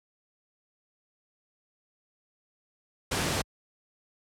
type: noise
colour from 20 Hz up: pink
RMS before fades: -28 dBFS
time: 3.11-3.42 s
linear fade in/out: 10 ms
effects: high-pass 60 Hz 12 dB/octave + low-pass 10000 Hz 12 dB/octave